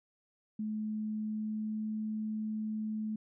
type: tone with pitch glide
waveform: sine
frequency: 214.9 to 216.1 Hz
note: A3 to A3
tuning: -41 to -31 cents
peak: -33 dBFS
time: 0.59-3.16 s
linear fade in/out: 5 ms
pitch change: +10 cents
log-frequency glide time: 1.24-1.91 s
effects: none